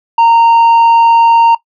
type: tone with tanh clipping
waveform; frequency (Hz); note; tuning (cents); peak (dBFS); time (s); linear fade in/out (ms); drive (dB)
triangle; 924; A#5; -16; -5; 0.18-1.55; 5; 9
effects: noise-tail reverb RT60 0.1 s tail -18 dB re dry